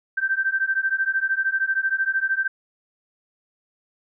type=beating tone pair; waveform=sine; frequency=1555 / 1568 Hz; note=G6 / G6; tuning=-14 / 0 cents; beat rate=13 Hz; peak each=-23 dBFS; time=0.17-2.48 s; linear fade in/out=10 ms; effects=none